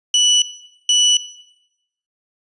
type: tone pair in turn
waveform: 30% pulse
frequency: 2960 / 2960 Hz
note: F#7 / F#7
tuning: 0 / 0 cents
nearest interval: unison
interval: 0 cents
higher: neither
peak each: -8 dBFS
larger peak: neither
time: 0.14-0.42 / 0.89-1.17 s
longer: neither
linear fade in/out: 2 ms
effects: noise-tail reverb RT60 0.9 s tail -17 dB re dry + resampled to 22050 Hz